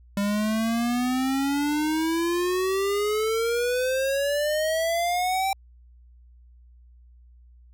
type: exponential sweep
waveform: square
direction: up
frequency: 199.4 to 784 Hz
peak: -23 dBFS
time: 0.17-5.53 s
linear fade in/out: 2 ms
effects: added 60 Hz sine -49 dBFS peak until 7.73 s